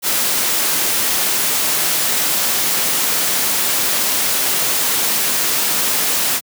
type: noise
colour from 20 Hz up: white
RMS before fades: -17 dBFS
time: 0.02-6.41 s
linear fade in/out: 50 ms
effects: high-pass 150 Hz 12 dB/octave